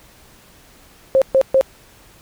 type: tone bursts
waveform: sine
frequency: 533 Hz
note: C5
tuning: 32 cents sharp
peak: -9 dBFS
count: 3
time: 1.15-1.611 s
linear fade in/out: 0 ms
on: 67 ms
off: 130 ms
effects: pink hiss -48 dBFS RMS until 2.21 s